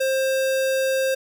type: tone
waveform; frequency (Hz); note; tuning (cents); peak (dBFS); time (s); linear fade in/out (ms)
square; 530; C5; +22; -20; 0-1.15; 10
effects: none